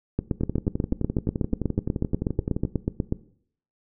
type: two click trains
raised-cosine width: 3 ms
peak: -13 / -10 dBFS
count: 27 / 25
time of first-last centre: 0.41-2.651 / 0.19-3.124 s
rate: 11.6 / 8.18 Hz
effects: noise-tail reverb RT60 0.6 s tail -18 dB re dry